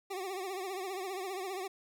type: tone with vibrato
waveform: 25% pulse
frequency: 378.4 Hz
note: F#4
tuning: 39 cents sharp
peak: -33 dBFS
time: 0.1-1.68 s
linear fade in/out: 10 ms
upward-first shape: triangle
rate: 15 Hz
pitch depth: 110 cents each way
effects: none